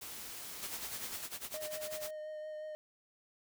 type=noise; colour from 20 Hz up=white; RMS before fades=-46 dBFS; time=0.01-1.22 s; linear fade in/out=10 ms
type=noise with tremolo; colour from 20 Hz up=white; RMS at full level=-41 dBFS; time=0.62-2.11 s; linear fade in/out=10 ms; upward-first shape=sine; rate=10 Hz; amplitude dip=85%
type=tone with vibrato; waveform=triangle; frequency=615 Hz; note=D#5; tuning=20 cents flat; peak=-39 dBFS; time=1.54-2.75 s; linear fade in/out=0 ms; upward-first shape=triangle; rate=5.6 Hz; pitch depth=16 cents each way
effects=none